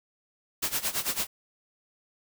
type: noise with tremolo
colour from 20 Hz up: white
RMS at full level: -27 dBFS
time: 0.62-1.27 s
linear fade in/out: 10 ms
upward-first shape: sine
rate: 9 Hz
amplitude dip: 85%
effects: none